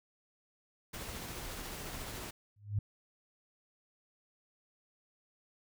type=noise with tremolo; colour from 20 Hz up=pink; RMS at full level=-42 dBFS; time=0.93-2.31 s; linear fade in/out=10 ms; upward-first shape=triangle; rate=14 Hz; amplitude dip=25%
type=tone with exponential growth; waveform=sine; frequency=103.1 Hz; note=G#2; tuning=12 cents flat; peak=-26 dBFS; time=2.56-2.79 s; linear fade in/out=5 ms; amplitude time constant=48 ms
effects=none